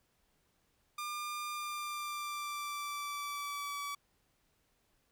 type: tone with pitch glide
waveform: sawtooth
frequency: 1200 to 1145.1 Hz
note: D6 to D6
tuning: +37 to -44 cents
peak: -34 dBFS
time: 0.98-3.95 s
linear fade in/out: 5 ms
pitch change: -81 cents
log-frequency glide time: 1.52-3.81 s
effects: pink hiss -75 dBFS RMS until 5.11 s